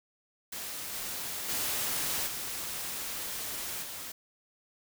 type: noise with level steps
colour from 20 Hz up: white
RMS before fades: -39 / -37 / -32 / -37 / -41 dBFS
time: 0.52-4.12 s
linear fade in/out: 5 ms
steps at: 0.92 / 1.48 / 2.26 / 3.82 s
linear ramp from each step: 20 ms
effects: none